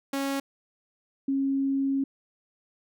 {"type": "tone pair in turn", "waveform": ["sawtooth", "sine"], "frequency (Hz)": [275.1, 272.7], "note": ["C#4", "C#4"], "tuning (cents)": [-13, -28], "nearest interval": "unison", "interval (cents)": 15, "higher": "first", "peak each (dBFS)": -23, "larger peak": "neither", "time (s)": [[0.13, 0.4], [1.28, 2.04]], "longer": "second", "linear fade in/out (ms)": 5, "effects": []}